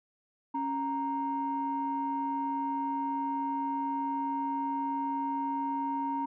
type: tone pair together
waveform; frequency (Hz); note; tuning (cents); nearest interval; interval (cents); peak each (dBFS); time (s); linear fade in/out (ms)
sine; 276.3 / 932.3; C#4 / A#5; -6 / 0; octave + major sixth; 2106; -33 / -30; 0.54-6.26; 10
effects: tanh soft clip ceiling -23 dBFS